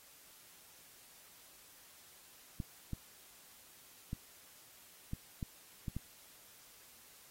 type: clicks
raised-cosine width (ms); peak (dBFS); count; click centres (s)
5; -26; 7; 2.602 / 2.933 / 4.131 / 5.134 / 5.428 / 5.882 / 5.966
effects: white hiss -60 dBFS RMS until 7.3 s + AAC 48 kbps